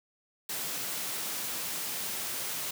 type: high-pass noise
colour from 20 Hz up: white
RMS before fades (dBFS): -35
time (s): 0.49-2.71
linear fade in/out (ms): 5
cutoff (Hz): 110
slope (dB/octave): 24
effects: none